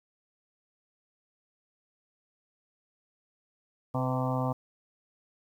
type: harmonic tone with a mistuned harmonic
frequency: 129 Hz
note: C3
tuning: 24 cents flat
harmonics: 1 / 2 / 4 / 5 / 6 / 7 / 8 / 9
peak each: -30 / -33 / -36 / -37 / -38 / -38 / -39 / -40 dBFS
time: 3.94-4.53 s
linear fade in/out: 10 ms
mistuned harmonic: 4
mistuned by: -24 cents
effects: 10-bit